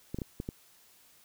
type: clicks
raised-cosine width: 3 ms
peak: -22 dBFS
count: 5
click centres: 0.145 / 0.187 / 0.218 / 0.401 / 0.489 s
effects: white hiss -61 dBFS RMS until 1.24 s